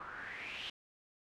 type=noise with low-pass filter sweep; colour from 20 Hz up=white; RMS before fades=-45 dBFS; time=0-0.7 s; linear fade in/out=5 ms; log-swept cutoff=1200 to 3300 Hz; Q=5.3; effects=none